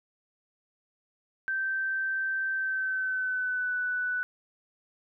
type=tone with pitch glide; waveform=sine; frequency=1556 to 1489.2 Hz; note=G6 to F#6; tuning=-13 to +11 cents; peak=-27 dBFS; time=1.48-4.23 s; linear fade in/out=0 ms; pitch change=-76 cents; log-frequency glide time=2.53-3.75 s; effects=none